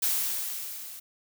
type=noise with level ramp; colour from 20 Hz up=blue; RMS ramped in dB=-25 to -43 dBFS; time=0.02-1 s; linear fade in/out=10 ms; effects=none